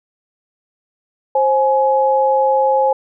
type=tone pair together; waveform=sine; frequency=530 / 841.3 Hz; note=C5 / G#5; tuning=+22 / +22 cents; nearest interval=minor sixth; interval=800 cents; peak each=-14 dBFS; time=1.35-2.93 s; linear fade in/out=5 ms; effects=none